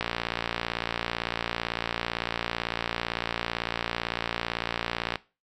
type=click train; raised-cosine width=0.3 ms; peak=-11 dBFS; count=299; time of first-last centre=0.01-5.157 s; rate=57.9 Hz; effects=noise-tail reverb RT60 0.3 s tail -19 dB re dry